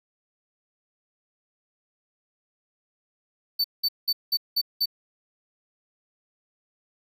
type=tone bursts; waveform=square; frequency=4531 Hz; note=C#8; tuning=37 cents sharp; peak=-21 dBFS; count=6; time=3.59-4.858 s; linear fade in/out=10 ms; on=53 ms; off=190 ms; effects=none